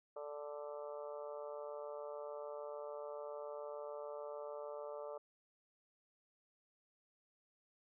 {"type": "harmonic tone", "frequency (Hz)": 146.83, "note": "D3", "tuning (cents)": 0, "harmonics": [3, 4, 5, 6, 7, 8, 9], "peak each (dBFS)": [-49, -46, -60, -55, -61, -55, -62], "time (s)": [0.16, 5.18], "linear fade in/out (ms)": 5, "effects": []}